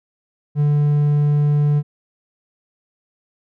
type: tone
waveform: triangle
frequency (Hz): 146.83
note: D3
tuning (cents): 0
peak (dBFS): -11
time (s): 0.55-1.83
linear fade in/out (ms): 50
effects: none